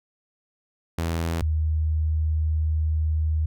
sawtooth / sine tone pair in turn, 83 / 78.12 Hz, E2 / D#2, +12 / +8 cents, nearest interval minor second, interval 104 cents, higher first, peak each -20 dBFS, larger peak neither, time 0.98-1.42 / 1.42-3.46 s, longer second, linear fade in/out 5 ms, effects none

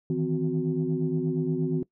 sine tone cluster, 154.9 / 163.4 / 256.5 / 369.1 Hz, D#3 / E3 / C4 / F#4, -7 / -15 / -34 / -4 cents, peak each -29 dBFS, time 0.1-1.83 s, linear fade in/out 2 ms, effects noise-tail reverb RT60 0.1 s tail -21 dB re dry + tanh soft clip ceiling -15 dBFS

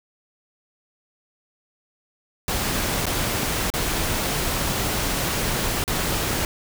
pink noise with dropouts, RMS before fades -24 dBFS, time 2.48-6.45 s, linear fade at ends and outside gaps 1 ms, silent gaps 3.056-3.066 / 3.702-3.738 / 5.84-5.878 s, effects none

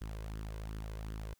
sawtooth tone with flanger, 53.5 Hz, A1, 48 cents flat, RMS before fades -42 dBFS, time 0.01-1.34 s, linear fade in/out 5 ms, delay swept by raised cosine 0.61 to 2.01 ms, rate 2.7 Hz, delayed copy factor +0.55, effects white hiss -75 dBFS RMS until 1.39 s

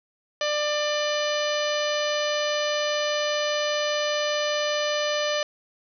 harmonic tone with a mistuned harmonic, 595 Hz, D5, 22 cents sharp, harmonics 1 / 2 / 3 / 4 / 5 / 6 / 7 / 8 / 10, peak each -25 / -33 / -32 / -36 / -32 / -37 / -36 / -36 / -37 dBFS, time 0.41-5.43 s, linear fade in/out 2 ms, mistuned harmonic 8, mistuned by +35 cents, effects none

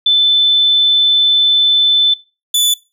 sine / sawtooth tone pair in turn, 3520 / 3480 Hz, A7 / A7, 0 / -20 cents, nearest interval unison, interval 20 cents, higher first, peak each -7 dBFS, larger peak neither, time 0.06-2.14 / 2.54-2.74 s, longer first, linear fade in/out 5 ms, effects noise-tail reverb RT60 0.3 s tail -21 dB re dry

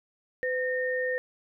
sine tone pair together, 506.4 / 1834 Hz, B4 / A#6, +43 / -29 cents, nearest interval octave + minor seventh, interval 2228 cents, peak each -28 / -30 dBFS, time 0.43-1.18 s, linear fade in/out 0 ms, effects none

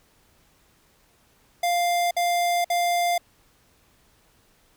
square tone bursts, 698.5 Hz, F5, in tune, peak -21 dBFS, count 3, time 1.63-3.18 s, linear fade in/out 5 ms, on 480 ms, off 55 ms, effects pink hiss -61 dBFS RMS until 4.76 s

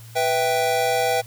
square chord, E minor, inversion second, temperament equal, 493.9 / 659.3 / 784 Hz, B4 / E5 / G5, 0 / 0 / 0 cents, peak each -24 / -25 / -23 dBFS, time 0.15-1.22 s, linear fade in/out 20 ms, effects added 114 Hz sine -40 dBFS peak until 1.26 s + white hiss -48 dBFS RMS until 1.26 s

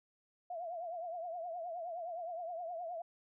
sine tone with vibrato, 685 Hz, F5, 34 cents flat, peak -39 dBFS, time 0.5-3.02 s, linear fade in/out 5 ms, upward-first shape triangle, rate 9.6 Hz, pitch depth 120 cents each way, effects none

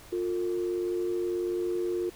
sine tone pair together, 354.5 / 453 Hz, F4 / A#4, +26 / -50 cents, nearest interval major third, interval 424 cents, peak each -27 / -34 dBFS, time 0.12-2.1 s, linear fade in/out 10 ms, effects tanh soft clip ceiling -20 dBFS + pink hiss -51 dBFS RMS until 2.15 s

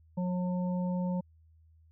harmonic tone, 180.5 Hz, F#3, 43 cents flat, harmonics 1 / 3 / 5, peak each -29 / -39 / -43 dBFS, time 0.17-1.21 s, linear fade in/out 10 ms, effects added 80 Hz sine -58 dBFS peak until 1.91 s

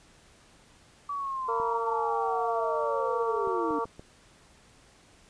sine linear sweep, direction down, 1152 to 287.5 Hz, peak -30 dBFS, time 1.09-3.79 s, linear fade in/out 5 ms
harmonic tone, 229.4 Hz, A#3, 28 cents flat, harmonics 2 / 3 / 4 / 5 / 6, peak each -31 / -40 / -33 / -32 / -43 dBFS, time 1.48-3.85 s, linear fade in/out 10 ms
clicks, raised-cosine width 2 ms, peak -30 dBFS, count 5, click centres 1.6 / 3.474 / 3.708 / 3.855 / 3.995 s
effects pink hiss -58 dBFS RMS until 5.29 s + resampled to 22050 Hz

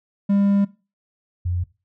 triangle / sine tone pair in turn, 200 / 88.58 Hz, G3 / F2, +35 / +25 cents, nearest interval octave + major second, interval 1410 cents, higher first, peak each -13 / -20 dBFS, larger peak first, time 0.29-0.65 / 1.45-1.64 s, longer first, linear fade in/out 10 ms, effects noise-tail reverb RT60 0.3 s tail -19 dB re dry

